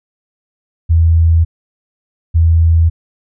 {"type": "tone pair in turn", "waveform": "sine", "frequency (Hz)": [82.41, 82.41], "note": ["E2", "E2"], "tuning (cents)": [0, 0], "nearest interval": "unison", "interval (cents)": 0, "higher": "neither", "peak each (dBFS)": -6, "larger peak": "neither", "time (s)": [[0.89, 1.45], [2.34, 2.9]], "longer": "neither", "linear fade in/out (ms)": 20, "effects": []}